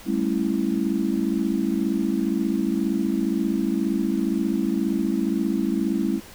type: chord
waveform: sine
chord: A dominant seventh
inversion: third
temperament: just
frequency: 198 / 220 / 275 / 330 Hz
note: G3 / A3 / C#4 / E4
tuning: +18 / 0 / -14 / +2 cents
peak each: -26 dBFS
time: 0.05-6.21 s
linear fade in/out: 50 ms
effects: pink hiss -44 dBFS RMS until 6.34 s